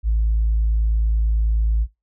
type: tone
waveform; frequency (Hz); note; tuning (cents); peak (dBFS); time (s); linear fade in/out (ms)
sine; 54.6; A1; -13; -14; 0.03-1.87; 50
effects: noise-tail reverb RT60 0.2 s tail -21 dB re dry + tanh soft clip ceiling -12 dBFS